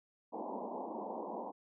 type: band-pass noise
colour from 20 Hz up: white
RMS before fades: -42 dBFS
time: 0.32-1.52 s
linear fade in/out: 20 ms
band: 190 to 1000 Hz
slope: 96 dB/octave
effects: none